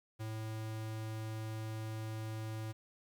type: tone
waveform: square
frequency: 109.9 Hz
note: A2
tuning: 2 cents flat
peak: -40 dBFS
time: 0.19-2.73 s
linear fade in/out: 20 ms
effects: 11-bit